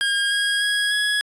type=tone with pitch steps; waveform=25% pulse; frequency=1619 / 1637.8 / 1656.8 / 1676.1 Hz; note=G#6 / G#6 / G#6 / G#6; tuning=-45 / -25 / -5 / +15 cents; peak=-15 dBFS; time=0.01-1.21 s; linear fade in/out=0 ms; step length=300 ms; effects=resampled to 22050 Hz